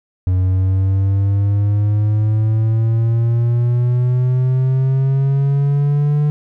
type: exponential sweep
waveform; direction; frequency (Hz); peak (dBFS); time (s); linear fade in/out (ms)
triangle; up; 91.5 to 148.8; -10; 0.27-6.3; 0
effects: none